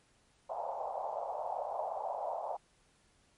pink band-pass noise, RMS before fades -38 dBFS, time 0.49-2.57 s, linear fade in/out 10 ms, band 580 to 910 Hz, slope 48 dB/octave, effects pink hiss -69 dBFS RMS until 3.37 s + MP3 48 kbps

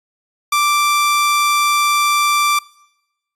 sawtooth tone, 1174.7 Hz, D6, in tune, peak -9 dBFS, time 0.52-2.59 s, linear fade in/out 5 ms, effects noise-tail reverb RT60 0.9 s tail -23 dB re dry + resampled to 32000 Hz

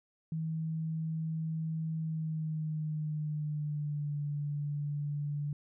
sine tone with pitch glide, 160.1 to 145.97 Hz, D#3 to D3, +50 to -10 cents, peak -32 dBFS, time 0.32-5.53 s, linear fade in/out 2 ms, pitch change -160 cents, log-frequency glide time 1.98-4.18 s, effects none

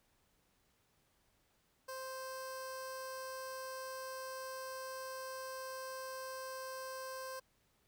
15% pulse tone with notch filter, 523.3 Hz, C5, in tune, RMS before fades -45 dBFS, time 1.88-7.4 s, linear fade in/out 10 ms, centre 2200 Hz, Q 1.4, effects pink hiss -75 dBFS RMS until 7.87 s

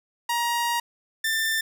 sawtooth tone pair in turn, 945 / 1783.9 Hz, A#5 / A6, +23 / +23 cents, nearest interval major seventh, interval 1100 cents, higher second, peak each -19 dBFS, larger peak neither, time 0.29-0.8 / 1.24-1.61 s, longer first, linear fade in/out 5 ms, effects none

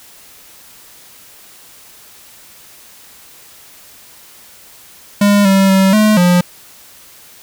square tone with pitch steps, 203.5 / 193.8 / 191.9 / 214 / 177.5 Hz, G#3 / G3 / G3 / A3 / F3, -35 / -20 / -37 / -48 / +28 cents, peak -8 dBFS, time 5.21-6.41 s, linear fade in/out 5 ms, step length 240 ms, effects white hiss -41 dBFS RMS until 7.42 s

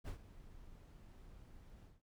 brown noise with ADSR envelope, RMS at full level -41 dBFS, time 0.04-2.02 s, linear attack 35 ms, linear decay 99 ms, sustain -16 dB, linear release 190 ms, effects none

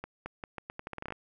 accelerating click train, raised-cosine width 0.5 ms, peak -23 dBFS, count 14, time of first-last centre 0.04-1.123 s, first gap 220 ms, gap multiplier 0.81, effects none

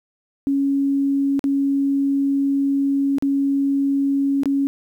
sine tone with dropouts, 277.2 Hz, C#4, in tune, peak -16 dBFS, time 0.47-4.67 s, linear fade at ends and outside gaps 0 ms, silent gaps 1.393-1.441 / 3.184-3.224 / 4.434-4.457 s, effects 9-bit

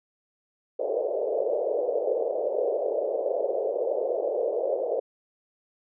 pink band-pass noise, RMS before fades -27 dBFS, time 0.79-5 s, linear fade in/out 10 ms, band 440 to 610 Hz, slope 48 dB/octave, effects none

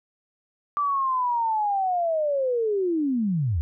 sine linear sweep, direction down, 1174.7 to 69.5 Hz, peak -21 dBFS, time 0.77-3.61 s, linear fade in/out 0 ms, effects none

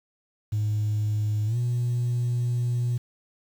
sine tone with pitch glide, 106.1 to 121.17 Hz, G#2 to B2, +38 to -33 cents, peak -21 dBFS, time 0.52-2.98 s, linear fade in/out 10 ms, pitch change +229 cents, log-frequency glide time 1.46-1.57 s, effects tanh soft clip ceiling -19 dBFS + 8-bit

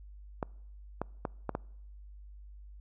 clicks, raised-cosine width 1 ms, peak -18 dBFS, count 5, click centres 0.428 / 1.016 / 1.252 / 1.493 / 1.551 s, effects noise-tail reverb RT60 0.8 s tail -26 dB re dry + added 50 Hz sine -47 dBFS peak until 2.8 s

